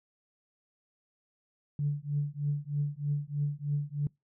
sine tone with tremolo, 145.3 Hz, D3, 18 cents flat, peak -24 dBFS, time 1.79-4.07 s, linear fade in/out 2 ms, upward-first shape triangle, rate 3.2 Hz, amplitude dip 100%, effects noise-tail reverb RT60 0.2 s tail -26 dB re dry + tanh soft clip ceiling -20 dBFS

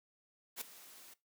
white noise with ADSR envelope, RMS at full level -39 dBFS, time 0.56-1.14 s, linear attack 52 ms, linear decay 8 ms, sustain -17 dB, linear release 7 ms, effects noise-tail reverb RT60 0.2 s tail -19 dB re dry + high-pass 200 Hz 12 dB/octave

